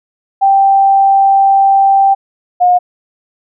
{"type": "tone pair in turn", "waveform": "sine", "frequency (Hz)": [784, 717.7], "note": ["G5", "F5"], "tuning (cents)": [0, 47], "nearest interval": "major second", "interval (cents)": 153, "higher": "first", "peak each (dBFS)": -5, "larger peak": "neither", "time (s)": [[0.41, 2.15], [2.6, 2.79]], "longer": "first", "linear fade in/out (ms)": 20, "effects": []}